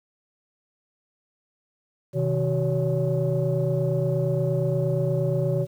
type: tone cluster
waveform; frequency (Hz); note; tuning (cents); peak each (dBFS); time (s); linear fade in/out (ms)
sine; 129.2 / 157.7 / 376.6 / 563; C3 / D#3 / F#4 / C#5; -21 / +24 / +31 / +27; -24 / -25 / -28 / -26; 2.13-5.67; 50
effects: tanh soft clip ceiling -14 dBFS + 9-bit